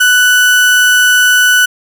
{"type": "tone", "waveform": "35% pulse", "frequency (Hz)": 1487, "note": "F#6", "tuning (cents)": 8, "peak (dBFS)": -4, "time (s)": [0, 1.66], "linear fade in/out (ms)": 10, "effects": []}